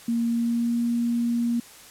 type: tone with pitch glide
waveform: sine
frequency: 233.1 to 236.2 Hz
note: A#3 to A#3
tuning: 0 to +23 cents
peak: -21 dBFS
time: 0.08-1.6 s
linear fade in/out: 5 ms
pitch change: +23 cents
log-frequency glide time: 0.26-0.81 s
effects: white hiss -47 dBFS RMS until 1.9 s + low-pass 12000 Hz 12 dB/octave